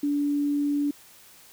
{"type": "tone", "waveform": "sine", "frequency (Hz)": 288.7, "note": "D4", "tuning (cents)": -30, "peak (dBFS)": -22, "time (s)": [0.03, 0.91], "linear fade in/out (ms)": 5, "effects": ["white hiss -52 dBFS RMS until 1.52 s"]}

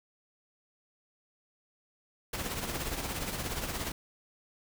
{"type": "noise with tremolo", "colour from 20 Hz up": "pink", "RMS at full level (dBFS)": -33, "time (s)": [2.33, 3.92], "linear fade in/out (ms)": 5, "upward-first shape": "triangle", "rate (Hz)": 17, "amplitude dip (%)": 60, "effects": []}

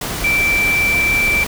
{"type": "tone in noise", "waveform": "sine", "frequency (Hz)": 2337, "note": "D7", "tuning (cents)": -9, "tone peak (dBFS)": -13, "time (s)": [0.24, 1.44], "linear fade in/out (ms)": 5, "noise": "pink", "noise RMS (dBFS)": -23, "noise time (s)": [0.01, 1.47], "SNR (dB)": 7, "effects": []}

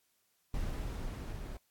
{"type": "noise with level ramp", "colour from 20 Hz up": "brown", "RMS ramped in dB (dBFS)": [-36, -42], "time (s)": [0.54, 1.57], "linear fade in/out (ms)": 2, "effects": ["white hiss -75 dBFS RMS until 1.7 s", "AAC 64 kbps"]}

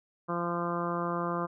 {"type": "harmonic tone", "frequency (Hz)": 172.5, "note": "F3", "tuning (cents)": -21, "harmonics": [1, 2, 3, 4, 5, 6, 7, 8, 9], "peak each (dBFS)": [-35, -36, -37, -39, -44, -36, -36, -44, -49], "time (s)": [0.28, 1.47], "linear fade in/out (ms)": 20, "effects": []}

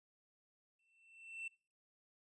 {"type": "tone with exponential growth", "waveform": "triangle", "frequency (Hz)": 2684, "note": "E7", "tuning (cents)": 31, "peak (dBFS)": -39, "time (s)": [0.79, 1.48], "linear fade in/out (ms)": 5, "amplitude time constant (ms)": 150, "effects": ["noise-tail reverb RT60 0.4 s tail -24 dB re dry", "resampled to 24000 Hz"]}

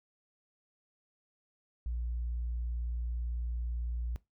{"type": "tone", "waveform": "sine", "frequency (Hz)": 59, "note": "A#1", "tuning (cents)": 22, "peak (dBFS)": -31, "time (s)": [1.86, 4.16], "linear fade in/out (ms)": 0, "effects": ["noise-tail reverb RT60 0.2 s tail -21 dB re dry", "tanh soft clip ceiling -29 dBFS"]}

